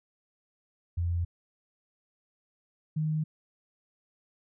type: tone pair in turn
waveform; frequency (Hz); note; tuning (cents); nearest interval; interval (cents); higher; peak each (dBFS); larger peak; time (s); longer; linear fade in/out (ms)
sine; 86.1 / 155.24; F2 / D#3; -24 / -4; minor seventh; 1020; second; -26; neither; 0.97-1.25 / 2.96-3.24; neither; 10
effects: none